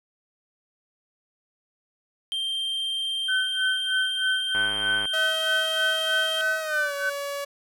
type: tone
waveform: triangle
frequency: 3162 Hz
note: G7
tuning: 14 cents sharp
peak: -24 dBFS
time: 2.32-6.41 s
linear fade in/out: 0 ms
type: tone with tremolo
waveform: sine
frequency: 1518 Hz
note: F#6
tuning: 44 cents sharp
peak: -21 dBFS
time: 3.28-7.1 s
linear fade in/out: 10 ms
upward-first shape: sine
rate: 3.2 Hz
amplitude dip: 90%
type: click train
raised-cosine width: 0.5 ms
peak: -19 dBFS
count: 53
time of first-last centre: 4.55-5.055 s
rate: 103 Hz
type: tone with pitch glide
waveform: sawtooth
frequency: 639 to 566 Hz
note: D#5 to C#5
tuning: +46 to +36 cents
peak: -25 dBFS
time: 5.13-7.45 s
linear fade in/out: 10 ms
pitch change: -210 cents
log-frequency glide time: 6.6-6.94 s
effects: none